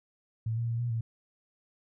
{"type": "tone with pitch steps", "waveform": "sine", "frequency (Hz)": [112.5, 116.9, 116.1, 120.3, 114], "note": ["A2", "A#2", "A#2", "B2", "A#2"], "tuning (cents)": [39, 5, -7, -45, -38], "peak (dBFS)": -28, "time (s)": [0.46, 1.01], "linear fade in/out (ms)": 5, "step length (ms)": 110, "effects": []}